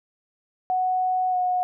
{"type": "tone with pitch glide", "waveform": "sine", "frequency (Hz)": [740, 728.5], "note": ["F#5", "F#5"], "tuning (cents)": [0, -27], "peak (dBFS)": -20, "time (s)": [0.7, 1.63], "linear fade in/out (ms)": 0, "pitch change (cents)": -27, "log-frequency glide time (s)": [1.3, 1.36], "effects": []}